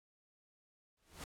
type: noise with exponential growth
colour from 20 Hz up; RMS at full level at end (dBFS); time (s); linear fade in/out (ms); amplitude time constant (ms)
pink; -44; 0.97-1.24; 2; 57
effects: low-pass 12000 Hz 12 dB/octave + AAC 64 kbps